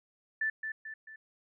sine tone with echo, 1760 Hz, A6, in tune, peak -28 dBFS, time 0.41-0.5 s, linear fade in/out 5 ms, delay 220 ms, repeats 3, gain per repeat -6 dB, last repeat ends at 1.16 s, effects none

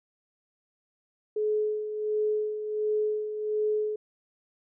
sine tone with tremolo, 425.9 Hz, G#4, 44 cents sharp, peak -23 dBFS, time 1.36-3.96 s, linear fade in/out 5 ms, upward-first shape sine, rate 1.4 Hz, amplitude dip 60%, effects none

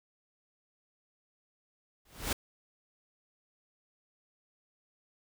pink noise with exponential growth, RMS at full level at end -27 dBFS, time 2.05-2.33 s, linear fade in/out 5 ms, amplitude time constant 59 ms, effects none

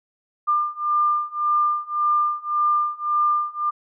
sine beating tone pair, 1197 / 1198.8 Hz, D6 / D6, +33 / +35 cents, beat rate 1.8 Hz, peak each -22 / -21 dBFS, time 0.47-3.71 s, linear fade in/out 20 ms, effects none

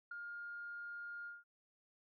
sine tone with ADSR envelope, 1414 Hz, F6, 21 cents sharp, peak -40 dBFS, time 0.11-1.44 s, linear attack 6 ms, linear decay 6 ms, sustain -4 dB, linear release 180 ms, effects tanh soft clip ceiling -37 dBFS

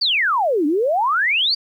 sine exponential two-way sweep, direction down then up, 4796 to 280.4 to 4796 Hz, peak -15 dBFS, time 0.01-1.55 s, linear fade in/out 10 ms, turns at 0.66 s, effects 9-bit

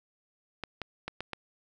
clicks, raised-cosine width 0.3 ms, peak -19 dBFS, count 5, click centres 0.637 / 0.817 / 1.08 / 1.206 / 1.333 s, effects none

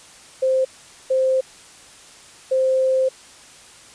sine tone bursts at uneven times, 523 Hz, C5, 1 cent flat, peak -15 dBFS, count 3, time 0.42-0.65 / 1.1-1.41 / 2.51-3.09 s, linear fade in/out 10 ms, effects white hiss -45 dBFS RMS until 3.94 s + resampled to 22050 Hz

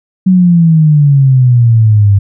sine exponential sweep, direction down, 189.1 to 98 Hz, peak -3 dBFS, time 0.26-2.19 s, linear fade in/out 10 ms, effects none

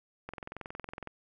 click train, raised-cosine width 0.5 ms, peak -25 dBFS, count 18, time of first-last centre 0.29-1.073 s, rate 21.7 Hz, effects none

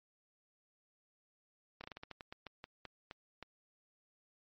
slowing click train, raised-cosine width 0.3 ms, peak -30 dBFS, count 14, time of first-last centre 1.81-3.427 s, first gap 29 ms, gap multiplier 1.22, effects MP3 32 kbps

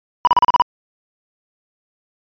triangle tone bursts, 981 Hz, B5, 12 cents flat, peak -6 dBFS, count 7, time 0.25-0.62 s, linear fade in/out 0 ms, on 22 ms, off 36 ms, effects resampled to 11025 Hz

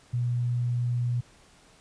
sine tone, 121.4 Hz, B2, 29 cents flat, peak -24 dBFS, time 0.13-1.21 s, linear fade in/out 10 ms, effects pink hiss -57 dBFS RMS until 1.8 s + resampled to 22050 Hz

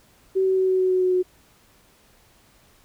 sine tone with pitch steps, 380.6 / 378.4 / 376.2 / 374.1 / 371.9 / 369.8 / 367.6 / 365.5 Hz, F#4 / F#4 / F#4 / F#4 / F#4 / F#4 / F#4 / F#4, +49 / +39 / +29 / +19 / +9 / -1 / -11 / -21 cents, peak -17 dBFS, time 0.35-1.23 s, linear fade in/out 20 ms, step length 110 ms, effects pink hiss -57 dBFS RMS until 2.84 s

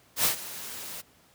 white noise with ADSR envelope, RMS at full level -22 dBFS, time 0.16-1.02 s, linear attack 86 ms, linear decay 110 ms, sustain -17 dB, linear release 19 ms, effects pink hiss -60 dBFS RMS until 1.34 s + high-pass 80 Hz 12 dB/octave

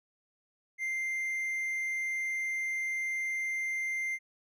triangle tone, 2093 Hz, C7, in tune, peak -29 dBFS, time 0.78-4.19 s, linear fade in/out 50 ms, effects none

